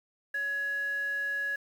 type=tone with band-pass filter; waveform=square; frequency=560 Hz; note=C#5; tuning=18 cents sharp; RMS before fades=-32 dBFS; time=0.34-1.56 s; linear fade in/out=5 ms; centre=1700 Hz; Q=9.9; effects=9-bit

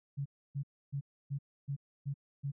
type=tone bursts; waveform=sine; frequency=140 Hz; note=C#3; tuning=18 cents sharp; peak=-33 dBFS; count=7; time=0.17-2.519 s; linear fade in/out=20 ms; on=87 ms; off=290 ms; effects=none

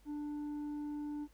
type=tone with tanh clipping; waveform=sine; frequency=295.2 Hz; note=D4; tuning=9 cents sharp; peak=-39 dBFS; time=0.05-1.28 s; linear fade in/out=50 ms; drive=5 dB; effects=added 50 Hz sine -62 dBFS peak until 1.33 s + pink hiss -70 dBFS RMS until 1.33 s

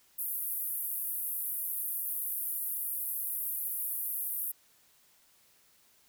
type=band-pass noise; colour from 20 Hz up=pink; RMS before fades=-35 dBFS; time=0.18-4.52 s; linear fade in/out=10 ms; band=11000 to 16000 Hz; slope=48 dB/octave; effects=white hiss -65 dBFS RMS until 6.08 s

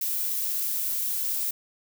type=noise; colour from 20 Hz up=violet; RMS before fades=-28 dBFS; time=0.01-1.51 s; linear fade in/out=5 ms; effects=none

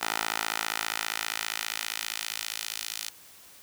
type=tone with high-pass filter sweep; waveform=10% pulse; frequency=55 Hz; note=A1; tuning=in tune; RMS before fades=-33 dBFS; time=0.01-3.1 s; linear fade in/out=5 ms; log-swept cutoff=1000 to 3800 Hz; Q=0.83; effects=white hiss -52 dBFS RMS until 3.62 s

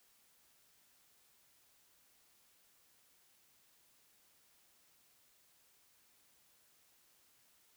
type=silence; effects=white hiss -70 dBFS RMS until 7.76 s

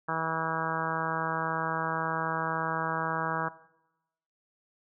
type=harmonic tone; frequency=161.9 Hz; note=E3; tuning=31 cents flat; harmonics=1 / 2 / 3 / 4 / 5 / 6 / 7 / 8 / 9 / 10; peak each=-38 / -41 / -40 / -39 / -37 / -35 / -35 / -36 / -39 / -38 dBFS; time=0.08-3.49 s; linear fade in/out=10 ms; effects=noise-tail reverb RT60 0.9 s tail -18 dB re dry

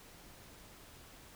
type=silence; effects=pink hiss -56 dBFS RMS until 1.35 s

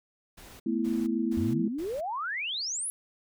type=noise bursts; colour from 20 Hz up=pink; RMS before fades=-49 dBFS; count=4; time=0.37-2.01 s; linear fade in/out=10 ms; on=230 ms; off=240 ms
type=chord; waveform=sine; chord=A suspended second; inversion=none; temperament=just; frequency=220 / 247.5 / 330 Hz; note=A3 / B3 / E4; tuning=0 / +4 / +2 cents; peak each=-30 dBFS; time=0.66-1.68 s; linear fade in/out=5 ms
type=exponential sweep; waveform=sine; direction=up; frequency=80.8 to 11270 Hz; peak=-30 dBFS; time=1.37-2.9 s; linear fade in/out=0 ms
effects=none

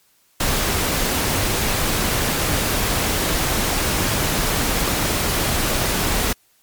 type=noise; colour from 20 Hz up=pink; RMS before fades=-20 dBFS; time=0.4-6.33 s; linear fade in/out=5 ms; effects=white hiss -59 dBFS RMS until 6.62 s + MP3 96 kbps

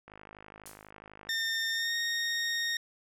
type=click train; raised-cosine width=0.5 ms; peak=-33 dBFS; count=64; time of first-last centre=0.08-1.289 s; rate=52.1 Hz
type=noise with exponential decay; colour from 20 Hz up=violet; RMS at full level=-36 dBFS; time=0.66-0.9 s; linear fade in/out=0 ms; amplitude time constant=52 ms
type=tone with pitch glide; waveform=20% pulse; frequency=1814 to 1856.4 Hz; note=A#6 to A#6; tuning=-48 to -8 cents; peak=-24 dBFS; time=1.29-2.77 s; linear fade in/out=2 ms; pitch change=+40 cents; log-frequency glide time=1.71-1.95 s
effects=low-pass 10000 Hz 12 dB/octave

